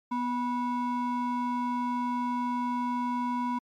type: ring-modulated tone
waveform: triangle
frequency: 612 Hz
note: D#5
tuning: 29 cents flat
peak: -22 dBFS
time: 0.11-3.59 s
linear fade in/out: 10 ms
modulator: 366 Hz
effects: MP3 96 kbps